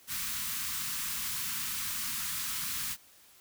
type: band-stop noise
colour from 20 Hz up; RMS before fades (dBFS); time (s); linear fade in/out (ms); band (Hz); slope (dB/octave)
white; -35; 0.07-2.97; 50; 260 to 1000; 48
effects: white hiss -59 dBFS RMS until 3.4 s